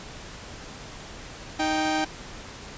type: tone pair together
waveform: sawtooth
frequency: 311.1 / 783.9 Hz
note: D#4 / G5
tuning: 0 / 0 cents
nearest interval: octave + major third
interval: 1600 cents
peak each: -22 dBFS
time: 1.59-2.05 s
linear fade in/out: 10 ms
effects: pink hiss -41 dBFS RMS until 2.77 s + resampled to 16000 Hz